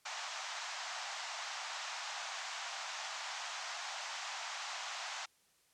pink band-pass noise, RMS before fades -43 dBFS, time 0.05-5.26 s, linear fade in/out 10 ms, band 690 to 7300 Hz, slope 48 dB/octave, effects white hiss -71 dBFS RMS until 5.73 s + low-pass 11000 Hz 12 dB/octave

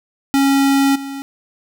square tone with level steps, 275.2 Hz, C#4, 12 cents flat, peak -12 / -26 dBFS, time 0.34-1.22 s, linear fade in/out 0 ms, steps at 0.95 s, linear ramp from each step 10 ms, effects none

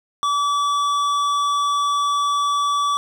triangle tone with hard clipping, 1150 Hz, D6, 37 cents flat, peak -19 dBFS, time 0.23-2.97 s, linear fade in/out 0 ms, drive 15 dB, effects none

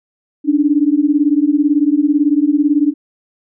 sine beating tone pair, 284.5 / 302.5 Hz, C#4 / D#4, +45 / -49 cents, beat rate 18 Hz, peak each -13 dBFS, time 0.44-2.94 s, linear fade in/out 50 ms, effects none

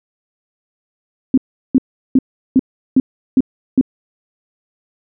sine tone bursts, 261.1 Hz, C4, 3 cents flat, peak -6 dBFS, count 7, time 1.34-3.812 s, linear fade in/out 2 ms, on 36 ms, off 370 ms, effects none

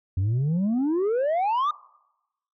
sine exponential sweep, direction up, 89.2 to 1244.5 Hz, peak -18 dBFS, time 0.17-1.71 s, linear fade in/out 5 ms, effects noise-tail reverb RT60 0.9 s tail -23 dB re dry + tanh soft clip ceiling -20 dBFS

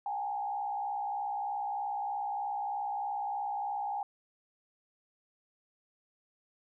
sine tone with frequency modulation, 818 Hz, G#5, 26 cents flat, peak -32 dBFS, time 0.06-4.03 s, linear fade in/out 2 ms, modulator 63.2 Hz, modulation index 0.81, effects none

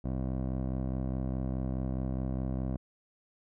15% pulse tone with low-pass filter, 64.8 Hz, C2, 16 cents flat, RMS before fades -33 dBFS, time 0.04-2.77 s, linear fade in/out 10 ms, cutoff 560 Hz, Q 0.87, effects none

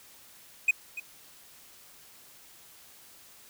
triangle tone with echo, 2500 Hz, D#7, 8 cents sharp, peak -17 dBFS, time 0.68-0.71 s, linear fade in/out 5 ms, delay 290 ms, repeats 1, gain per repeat -15 dB, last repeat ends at 1 s, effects white hiss -54 dBFS RMS until 3.49 s

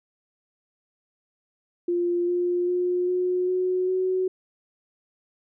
sine tone with pitch steps, 349.2 / 353.7 / 358.2 / 362.8 / 367.4 / 372.1 Hz, F4 / F4 / F4 / F#4 / F#4 / F#4, 0 / +22 / +44 / -34 / -12 / +10 cents, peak -21 dBFS, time 1.88-4.28 s, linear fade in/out 5 ms, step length 400 ms, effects none

